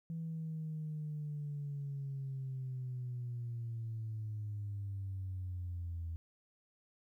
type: linear sweep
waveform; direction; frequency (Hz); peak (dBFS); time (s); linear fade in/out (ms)
sine; down; 164.81 to 81.9; -37; 0.1-6.16; 0
effects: tanh soft clip ceiling -34 dBFS + 13-bit